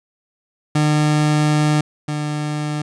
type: tone pair in turn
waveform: 30% pulse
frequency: 150.8 / 149.93 Hz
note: D3 / D3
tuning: +46 / +36 cents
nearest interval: unison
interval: 10 cents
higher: first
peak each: -11 / -18 dBFS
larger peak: first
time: 0.75-1.81 / 2.08-2.82 s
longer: first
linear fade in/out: 5 ms
effects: resampled to 22050 Hz